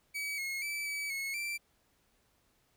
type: tone with pitch steps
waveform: 40% pulse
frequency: 2278 / 2163 / 2315 / 2290 / 2184 / 2346 Hz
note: C#7 / C#7 / D7 / D7 / C#7 / D7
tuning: +47 / -43 / -25 / -44 / -26 / -2 cents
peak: -34 dBFS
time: 0.14-1.58 s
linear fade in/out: 20 ms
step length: 240 ms
effects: pink hiss -72 dBFS RMS until 2.76 s